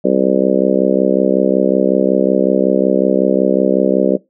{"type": "harmonic tone", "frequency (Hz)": 65.41, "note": "C2", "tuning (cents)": 0, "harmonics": [3, 4, 5, 6, 7, 8, 9], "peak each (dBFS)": [-18, -18, -18, -18, -18, -18, -18], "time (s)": [0.04, 4.17], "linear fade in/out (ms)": 10, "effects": ["noise-tail reverb RT60 0.2 s tail -20 dB re dry"]}